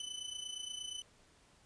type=tone with amplitude modulation; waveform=sawtooth; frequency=3013 Hz; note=F#7; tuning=31 cents sharp; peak=-35 dBFS; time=0-1.02 s; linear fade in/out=2 ms; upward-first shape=sine; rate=28.5 Hz; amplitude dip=70%; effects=pink hiss -66 dBFS RMS until 1.65 s + resampled to 22050 Hz